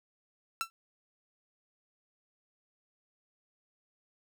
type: tone with exponential decay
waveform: sawtooth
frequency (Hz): 1341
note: E6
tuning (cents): +29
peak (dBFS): -23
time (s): 0.61-0.7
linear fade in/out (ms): 0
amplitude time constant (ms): 18
effects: none